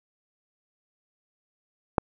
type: click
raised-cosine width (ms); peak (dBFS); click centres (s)
1; -5; 1.982
effects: none